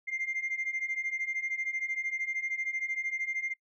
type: beating tone pair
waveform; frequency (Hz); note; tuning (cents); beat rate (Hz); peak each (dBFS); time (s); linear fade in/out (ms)
sine; 2093 / 2106; C7 / C7; 0 / +11; 13; -34 / -32; 0.07-3.54; 20
effects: noise-tail reverb RT60 0.1 s tail -25 dB re dry + tanh soft clip ceiling -26 dBFS